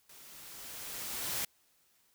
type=noise with level ramp; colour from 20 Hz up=white; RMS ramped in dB=-55 to -34 dBFS; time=0.09-1.45 s; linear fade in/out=5 ms; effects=white hiss -70 dBFS RMS until 2.14 s

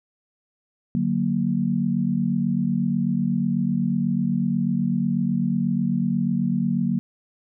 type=chord; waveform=sine; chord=D augmented; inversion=none; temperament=equal; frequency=146.83 / 185 / 233.1 Hz; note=D3 / F#3 / A#3; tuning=0 / 0 / 0 cents; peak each=-27 / -23 / -23 dBFS; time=0.95-6.99 s; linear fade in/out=0 ms; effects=none

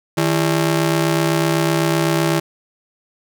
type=ring-modulated tone; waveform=sawtooth; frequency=246.9 Hz; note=B3; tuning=in tune; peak=-8 dBFS; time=0.17-2.4 s; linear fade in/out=10 ms; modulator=89.5 Hz; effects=none

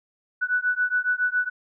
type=beating tone pair; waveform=sine; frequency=1480 / 1487.2 Hz; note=F#6 / F#6; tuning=0 / +8 cents; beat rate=7.2 Hz; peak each=-24 dBFS; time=0.41-1.5 s; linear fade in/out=20 ms; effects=none

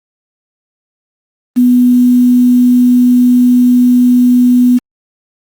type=tone with quantisation; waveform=sine; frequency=246.9 Hz; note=B3; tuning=in tune; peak=-4 dBFS; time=1.56-4.79 s; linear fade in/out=20 ms; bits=5; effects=Opus 32 kbps

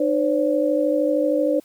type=tone cluster; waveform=sine; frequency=304 / 516 / 569 Hz; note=D#4 / C5 / C#5; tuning=-40 / -24 / +45 cents; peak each=-21 dBFS; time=0-1.6 s; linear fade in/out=5 ms; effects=white hiss -56 dBFS RMS until 1.64 s + MP3 96 kbps

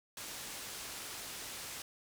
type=low-pass noise; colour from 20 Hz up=white; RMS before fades=-45 dBFS; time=0.17-1.82 s; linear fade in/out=2 ms; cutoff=9700 Hz; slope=12 dB/octave; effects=none

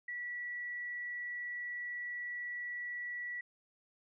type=tone; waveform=sine; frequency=1946 Hz; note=B6; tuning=26 cents flat; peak=-38 dBFS; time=0.08-3.41 s; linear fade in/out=5 ms; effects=none

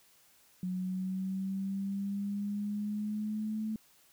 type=linear sweep; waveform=sine; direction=up; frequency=182.4 to 218.7 Hz; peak=-32 dBFS; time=0.63-3.76 s; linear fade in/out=2 ms; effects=white hiss -64 dBFS RMS until 4.12 s

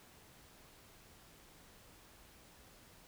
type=silence; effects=pink hiss -61 dBFS RMS until 3.07 s

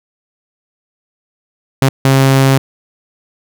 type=tone bursts at uneven times; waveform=sawtooth; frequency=134.7 Hz; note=C#3; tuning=49 cents flat; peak=-3 dBFS; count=2; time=1.82-1.89 / 2.05-2.58 s; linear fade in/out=2 ms; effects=none

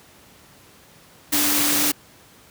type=tone in noise; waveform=sine; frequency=293.7 Hz; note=D4; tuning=in tune; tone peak=-26 dBFS; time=1.32-1.92 s; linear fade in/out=10 ms; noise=white; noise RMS=-20 dBFS; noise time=1.32-1.92 s; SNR=-9 dB; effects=pink hiss -50 dBFS RMS until 2.5 s + high-pass 80 Hz 12 dB/octave

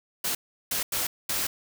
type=noise bursts at uneven times; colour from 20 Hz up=white; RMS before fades=-28 dBFS; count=4; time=0.24-0.35 / 0.71-0.83 / 0.92-1.07 / 1.29-1.47 s; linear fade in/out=5 ms; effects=none

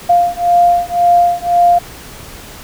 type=beating tone pair; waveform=sine; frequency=698.5 / 700.4 Hz; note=F5 / F5; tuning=0 / +5 cents; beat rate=1.9 Hz; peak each=-11 dBFS; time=0.09-1.79 s; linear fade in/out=10 ms; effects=pink hiss -33 dBFS RMS until 2.63 s

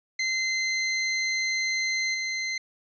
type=tone with level steps; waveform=sawtooth; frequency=2069 Hz; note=C7; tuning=20 cents flat; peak=-21 / -24 dBFS; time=0.19-2.58 s; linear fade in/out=5 ms; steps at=2.14 s; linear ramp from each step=5 ms; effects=resampled to 16000 Hz

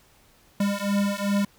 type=beating tone pair; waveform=square; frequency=200 / 202.6 Hz; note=G3 / G#3; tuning=+35 / -43 cents; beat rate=2.6 Hz; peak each=-26 dBFS; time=0.6-1.45 s; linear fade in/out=5 ms; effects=pink hiss -58 dBFS RMS until 1.58 s

